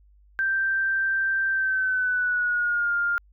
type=tone with pitch glide; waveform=sine; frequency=1568 to 1405 Hz; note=G6 to F6; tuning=0 to +10 cents; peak=-21 dBFS; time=0.39-3.18 s; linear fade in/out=0 ms; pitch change=-190 cents; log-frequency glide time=1.5-2.95 s; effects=added 50 Hz sine -53 dBFS peak until 3.32 s